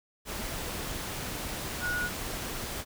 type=tone in noise; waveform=sine; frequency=1454 Hz; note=F#6; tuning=31 cents flat; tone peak=-29 dBFS; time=1.8-2.1 s; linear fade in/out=50 ms; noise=pink; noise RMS=-36 dBFS; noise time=0.25-2.85 s; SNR=+4 dB; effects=none